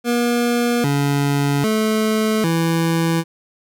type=tone with pitch steps; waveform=25% pulse; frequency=239.4 / 141.9 / 217.5 / 165.3 Hz; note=A#3 / C#3 / A3 / E3; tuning=+46 / +41 / -20 / +5 cents; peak=-12 dBFS; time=0.04-3.24 s; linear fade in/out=50 ms; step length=800 ms; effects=none